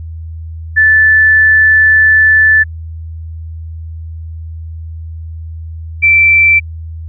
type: tone pair in turn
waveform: sine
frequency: 1751 / 2337 Hz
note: A6 / D7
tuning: -9 / -9 cents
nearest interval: perfect fourth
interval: 500 cents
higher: second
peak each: -4 dBFS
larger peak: neither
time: 0.76-2.64 / 6.02-6.6 s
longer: first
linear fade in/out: 20 ms
effects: added 81 Hz sine -22 dBFS peak until 7.08 s